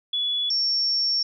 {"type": "tone pair in turn", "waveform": "sine", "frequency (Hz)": [3413, 5470], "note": ["G#7", "F8"], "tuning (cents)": [47, -37], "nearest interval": "minor sixth", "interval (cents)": 816, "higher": "second", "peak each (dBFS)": [-22, -20], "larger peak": "second", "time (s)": [[0.13, 0.5], [0.5, 1.23]], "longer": "second", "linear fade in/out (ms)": 5, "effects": []}